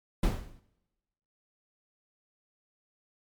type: noise with exponential decay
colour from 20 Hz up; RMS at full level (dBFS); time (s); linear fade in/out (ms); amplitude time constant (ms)
brown; -21; 0.23-0.6; 5; 80
effects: noise-tail reverb RT60 1.0 s tail -21 dB re dry + MP3 96 kbps